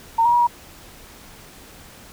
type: tone with pitch steps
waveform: sine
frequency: 914 / 951 / 961 / 955 Hz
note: A#5 / A#5 / B5 / A#5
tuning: -34 / +34 / -48 / +42 cents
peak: -13 dBFS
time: 0.18-0.472 s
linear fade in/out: 10 ms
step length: 73 ms
effects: pink hiss -44 dBFS RMS until 2.12 s